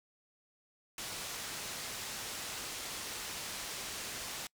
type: low-pass noise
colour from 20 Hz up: white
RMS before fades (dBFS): -42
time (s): 0.98-4.47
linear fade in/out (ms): 2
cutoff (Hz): 7900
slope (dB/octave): 12
effects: noise-tail reverb RT60 0.1 s tail -26 dB re dry